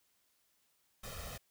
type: noise with comb filter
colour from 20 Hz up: pink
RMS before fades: -45 dBFS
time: 1.03-1.38 s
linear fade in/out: 10 ms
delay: 1.6 ms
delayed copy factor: +0.85
effects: white hiss -75 dBFS RMS until 1.5 s